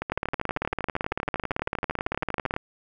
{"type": "two click trains", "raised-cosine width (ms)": 0.5, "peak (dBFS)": [-13, -11], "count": [33, 45], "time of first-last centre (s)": [[0.02, 2.54], [0.12, 2.564]], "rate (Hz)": [12.7, 18], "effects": []}